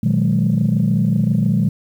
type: tone cluster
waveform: sine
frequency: 121.1 / 157.4 / 184.7 / 210.4 Hz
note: B2 / D#3 / F#3 / G#3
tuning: -34 / +20 / -3 / +23 cents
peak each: -18 dBFS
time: 0.03-1.69 s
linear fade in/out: 5 ms
effects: tanh soft clip ceiling -7 dBFS + 8-bit